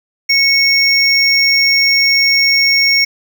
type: tone pair together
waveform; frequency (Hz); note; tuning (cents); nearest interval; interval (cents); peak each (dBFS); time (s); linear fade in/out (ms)
triangle; 2202 / 5541; C#7 / F8; -12 / -15; octave + major third; 1597; -10; 0.29-3.05; 10
effects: none